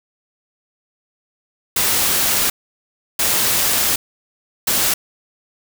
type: noise bursts at uneven times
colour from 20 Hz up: white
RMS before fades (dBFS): -17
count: 3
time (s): 1.76-2.5 / 3.19-3.96 / 4.67-4.94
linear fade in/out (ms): 5
effects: none